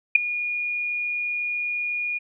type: tone with ADSR envelope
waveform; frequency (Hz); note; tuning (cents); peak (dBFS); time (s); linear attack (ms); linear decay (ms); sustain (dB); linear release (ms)
sine; 2438; D#7; -36; -6; 0.15-2.19; 7; 6; -18; 20
effects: none